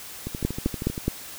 two click trains, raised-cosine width 3 ms, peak -17 / -9 dBFS, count 10 / 4, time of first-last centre 0.27-0.979 / 0.45-1.08 s, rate 12.7 / 4.76 Hz, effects white hiss -40 dBFS RMS until 1.38 s

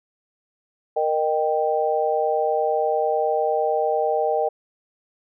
sine chord, Eb major, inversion second, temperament equal with one note detuned, 466.2 / 615.1 / 784 Hz, Bb4 / Eb5 / G5, 0 / -20 / 0 cents, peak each -23 dBFS, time 0.96-4.49 s, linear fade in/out 10 ms, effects none

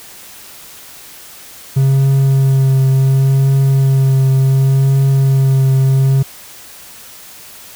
triangle tone with vibrato, 134.7 Hz, C#3, 49 cents flat, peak -6 dBFS, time 1.76-6.23 s, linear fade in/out 10 ms, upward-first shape triangle, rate 0.69 Hz, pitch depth 20 cents each way, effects white hiss -36 dBFS RMS until 7.75 s

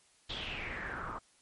pink noise with low-pass filter sweep, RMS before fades -40 dBFS, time 0.29-1.19 s, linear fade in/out 10 ms, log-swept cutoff 3700 to 1100 Hz, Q 6.6, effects white hiss -66 dBFS RMS until 1.41 s + MP3 48 kbps

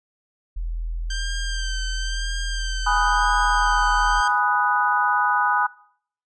sine tone, 41.4 Hz, E1, 8 cents sharp, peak -24 dBFS, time 0.56-4.21 s, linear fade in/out 10 ms
15% pulse tone with vibrato, 1572 Hz, G6, 4 cents sharp, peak -22 dBFS, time 1.1-4.28 s, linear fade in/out 5 ms, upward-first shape sine, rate 0.98 Hz, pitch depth 36 cents each way
sine chord, G# minor seventh, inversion none, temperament equal, 830.6 / 987.8 / 1244.5 / 1480 Hz, G#5 / B5 / D#6 / F#6, 0 / 0 / 0 / 0 cents, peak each -23 dBFS, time 2.86-5.67 s, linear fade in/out 10 ms
effects noise-tail reverb RT60 0.6 s tail -21 dB re dry + resampled to 22050 Hz

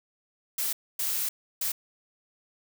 blue noise bursts at uneven times, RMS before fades -29 dBFS, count 3, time 0.58-0.73 / 0.99-1.29 / 1.61-1.72 s, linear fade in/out 5 ms, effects none

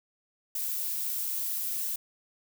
violet noise, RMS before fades -32 dBFS, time 0.55-1.96 s, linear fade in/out 5 ms, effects none

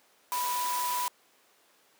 sine tone in noise, 986 Hz, B5, 3 cents flat, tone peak -29 dBFS, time 0.32-1.08 s, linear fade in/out 0 ms, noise white, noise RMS -35 dBFS, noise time 0.32-1.08 s, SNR +3 dB, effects pink hiss -63 dBFS RMS until 1.99 s + high-pass 400 Hz 12 dB/octave

